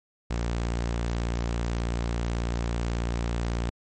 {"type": "tone", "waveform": "sawtooth", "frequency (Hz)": 58.27, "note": "A#1", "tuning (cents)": 0, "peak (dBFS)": -22, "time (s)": [0.3, 3.7], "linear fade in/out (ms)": 10, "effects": ["MP3 32 kbps"]}